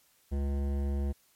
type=tone with hard clipping; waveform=sine; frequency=70 Hz; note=C#2; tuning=18 cents sharp; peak=-30 dBFS; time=0.31-1.13 s; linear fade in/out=20 ms; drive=15 dB; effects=white hiss -66 dBFS RMS until 1.35 s + MP3 64 kbps